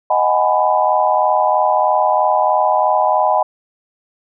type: chord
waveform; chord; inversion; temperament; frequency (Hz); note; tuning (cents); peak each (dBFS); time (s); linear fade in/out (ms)
sine; G# minor seventh; second; just; 623 / 747.5 / 830.6 / 996.7; D#5 / F#5 / G#5 / B5; +2 / +17 / 0 / +16; -17; 0.1-3.43; 5
effects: none